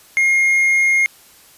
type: tone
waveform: triangle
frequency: 2138 Hz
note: C7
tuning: 37 cents sharp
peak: -10 dBFS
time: 0.17-1.06 s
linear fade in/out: 0 ms
effects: white hiss -47 dBFS RMS until 1.57 s + resampled to 32000 Hz